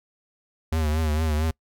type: tone with vibrato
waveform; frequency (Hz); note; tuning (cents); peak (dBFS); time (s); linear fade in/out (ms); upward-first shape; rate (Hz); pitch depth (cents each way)
square; 77.78; D#2; 0; -22; 0.72-1.51; 5; triangle; 4.4; 82
effects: noise-tail reverb RT60 0.1 s tail -25 dB re dry